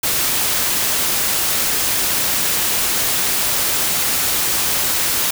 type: noise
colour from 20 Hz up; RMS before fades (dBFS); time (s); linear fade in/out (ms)
white; -18; 0.03-5.31; 5
effects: none